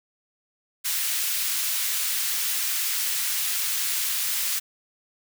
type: high-pass noise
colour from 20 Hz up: white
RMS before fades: -26 dBFS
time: 0.84-4.6 s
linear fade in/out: 20 ms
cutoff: 1700 Hz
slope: 12 dB/octave
effects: none